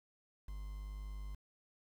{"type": "tone with quantisation", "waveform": "triangle", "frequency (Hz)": 50.6, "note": "G#1", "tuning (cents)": -44, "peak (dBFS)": -40, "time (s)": [0.48, 1.35], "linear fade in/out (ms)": 5, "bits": 10, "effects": []}